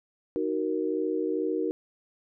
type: chord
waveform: sine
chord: D# minor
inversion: none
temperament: just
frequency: 311.1 / 373.4 / 466.7 Hz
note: D#4 / F#4 / A#4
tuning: 0 / +16 / +2 cents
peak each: -30 dBFS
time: 0.36-1.71 s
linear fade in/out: 0 ms
effects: none